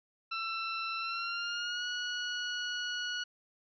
20% pulse tone with pitch glide, 1338 to 1459.1 Hz, E6 to F#6, +25 to -25 cents, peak -29 dBFS, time 0.31-3.24 s, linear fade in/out 10 ms, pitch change +150 cents, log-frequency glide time 0.98-1.86 s, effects resampled to 16000 Hz

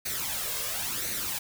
white noise with flanger, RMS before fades -32 dBFS, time 0.05-1.39 s, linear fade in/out 10 ms, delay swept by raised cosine 0.47 to 1.87 ms, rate 0.96 Hz, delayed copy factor +0.6, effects none

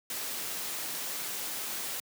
white noise, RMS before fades -36 dBFS, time 0.1-2 s, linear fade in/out 2 ms, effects high-pass 150 Hz 12 dB/octave

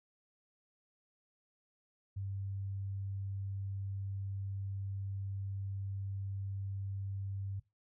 sine tone, 98 Hz, G2, in tune, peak -37 dBFS, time 2.16-7.6 s, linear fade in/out 10 ms, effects noise-tail reverb RT60 0.2 s tail -17 dB re dry

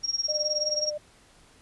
sine tone with tremolo, 5588 Hz, F8, in tune, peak -22 dBFS, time 0.03-0.91 s, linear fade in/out 20 ms, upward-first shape sine, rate 19 Hz, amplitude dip 90%
sine tone with vibrato, 602 Hz, D5, 43 cents sharp, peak -30 dBFS, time 0.28-0.98 s, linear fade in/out 10 ms, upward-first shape sine, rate 5.7 Hz, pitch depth 13 cents each way
effects pink hiss -57 dBFS RMS until 1.61 s + resampled to 24000 Hz

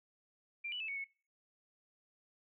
sine tone with pitch steps, 2374 / 2961 / 2621 / 2226 / 2200 Hz, D7 / F#7 / E7 / C#7 / C#7, +18 / +1 / -11 / +7 / -14 cents, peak -38 dBFS, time 0.64-1.045 s, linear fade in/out 10 ms, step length 81 ms, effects noise-tail reverb RT60 0.4 s tail -24 dB re dry

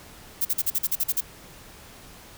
violet noise bursts, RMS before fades -23 dBFS, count 10, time 0.41-1.208 s, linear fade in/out 10 ms, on 42 ms, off 42 ms, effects pink hiss -47 dBFS RMS until 2.37 s

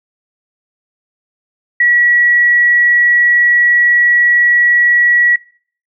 sine tone, 1929 Hz, B6, 41 cents flat, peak -7 dBFS, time 1.8-5.36 s, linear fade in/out 5 ms, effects noise-tail reverb RT60 0.5 s tail -21 dB re dry

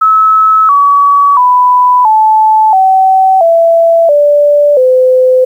sine tone with pitch steps, 1296 / 1134.8 / 993.6 / 870 / 761.8 / 667 / 584 / 511.4 Hz, E6 / C#6 / B5 / A5 / G5 / E5 / D5 / C5, -30 / +40 / +10 / -20 / -50 / +20 / -10 / -40 cents, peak -3 dBFS, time 0.01-5.45 s, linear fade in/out 10 ms, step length 680 ms, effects 7-bit

